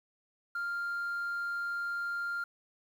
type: tone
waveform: sine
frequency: 1396.9 Hz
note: F6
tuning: in tune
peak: -30 dBFS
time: 0.55-2.44 s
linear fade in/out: 5 ms
effects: tanh soft clip ceiling -31 dBFS + 10-bit